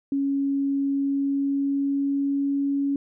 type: tone with pitch glide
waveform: sine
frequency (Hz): 277.2 to 279.6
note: C#4 to C#4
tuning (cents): 0 to +15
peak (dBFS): -21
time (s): 0.12-2.96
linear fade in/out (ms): 2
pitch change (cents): +15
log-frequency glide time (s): 0.9-2.55
effects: none